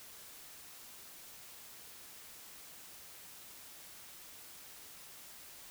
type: silence
effects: white hiss -53 dBFS RMS until 5.7 s